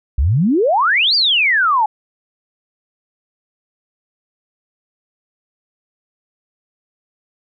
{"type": "exponential two-way sweep", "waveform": "sine", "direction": "up then down", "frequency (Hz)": [58.8, 4886, 821], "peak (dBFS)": -11, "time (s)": [0.18, 1.86], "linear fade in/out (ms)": 5, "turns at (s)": 1.15, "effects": []}